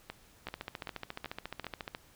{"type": "two click trains", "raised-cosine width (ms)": 0.3, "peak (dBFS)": [-23, -22], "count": [5, 22], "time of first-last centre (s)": [[0.1, 1.644], [0.47, 1.949]], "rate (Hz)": [2.59, 14.2], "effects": ["pink hiss -61 dBFS RMS until 2.15 s"]}